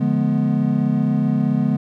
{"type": "chord", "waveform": "triangle", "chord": "D diminished seventh", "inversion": "none", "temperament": "equal with one note detuned", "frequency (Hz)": [146.83, 174.61, 211.4, 246.9], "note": ["D3", "F3", "Ab3", "Cb4"], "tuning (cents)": [0, 0, 31, 0], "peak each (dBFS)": [-19, -23, -18, -19], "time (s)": [0, 1.77], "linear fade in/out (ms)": 10, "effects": []}